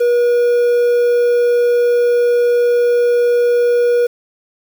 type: tone with quantisation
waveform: triangle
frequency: 481.4 Hz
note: B4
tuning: 44 cents flat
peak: -8 dBFS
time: 0-4.07 s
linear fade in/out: 10 ms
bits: 6
effects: none